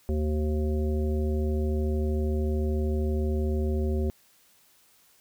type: harmonic tone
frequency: 76.1 Hz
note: D#2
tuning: 38 cents flat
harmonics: 1 / 3 / 5 / 7 / 9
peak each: -25 / -32 / -32 / -39 / -46 dBFS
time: 0.09-4.1 s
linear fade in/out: 0 ms
effects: white hiss -61 dBFS RMS until 5.2 s